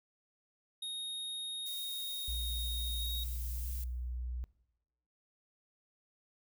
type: tone with pitch glide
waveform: square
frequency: 3729 to 3766 Hz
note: A#7 to A#7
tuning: 0 to +17 cents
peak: -38 dBFS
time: 0.82-3.24 s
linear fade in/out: 5 ms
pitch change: +17 cents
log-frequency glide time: 2.98-3.08 s
type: noise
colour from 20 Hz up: violet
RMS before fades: -46 dBFS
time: 1.66-3.84 s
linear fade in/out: 2 ms
type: tone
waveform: sine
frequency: 61.3 Hz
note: B1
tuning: 12 cents flat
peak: -36 dBFS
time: 2.28-4.44 s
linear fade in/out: 0 ms
effects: noise-tail reverb RT60 0.9 s tail -20 dB re dry